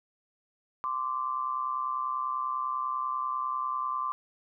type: tone pair together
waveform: sine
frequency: 1039 / 1169.1 Hz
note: C6 / D6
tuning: -12 / -8 cents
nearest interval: major second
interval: 204 cents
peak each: -32 / -31 dBFS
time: 0.84-4.12 s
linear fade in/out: 0 ms
effects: none